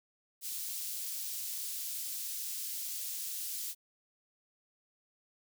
white high-pass noise, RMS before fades -39 dBFS, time 0.41-3.75 s, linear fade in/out 50 ms, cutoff 4400 Hz, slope 12 dB/octave, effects none

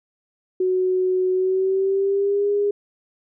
sine tone with pitch glide, 370 to 408.2 Hz, F#4 to G#4, 0 to -30 cents, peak -17 dBFS, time 0.6-2.71 s, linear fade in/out 5 ms, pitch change +170 cents, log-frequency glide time 1.32-2.5 s, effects none

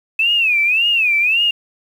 sine tone with vibrato, 2578 Hz, E7, 39 cents flat, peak -12 dBFS, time 0.19-1.51 s, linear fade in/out 5 ms, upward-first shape sine, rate 1.8 Hz, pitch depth 180 cents each way, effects 7-bit

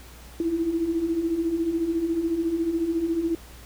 sine beating tone pair, 320 / 334 Hz, D#4 / E4, +49 / +23 cents, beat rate 14 Hz, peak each -30 / -23 dBFS, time 0.4-3.35 s, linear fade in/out 2 ms, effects added 60 Hz sine -45 dBFS peak until 3.65 s + pink hiss -48 dBFS RMS until 3.65 s

